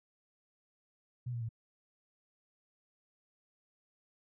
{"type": "tone with pitch steps", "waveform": "sine", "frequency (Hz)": [123, 118.13, 113.44], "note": ["B2", "A#2", "A#2"], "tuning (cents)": [-7, 23, -47], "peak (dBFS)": -35, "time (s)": [1.26, 1.491], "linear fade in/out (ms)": 10, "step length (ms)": 77, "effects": []}